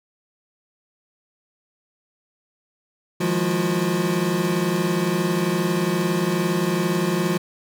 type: tone cluster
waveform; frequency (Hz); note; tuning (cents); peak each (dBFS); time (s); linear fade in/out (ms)
square; 158.5 / 176 / 208.2 / 339.2 / 361.6; D#3 / F3 / G#3 / E4 / F#4; +32 / +14 / +5 / +50 / -40; -30 / -24 / -29 / -29 / -26; 3.2-7.38; 10
effects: none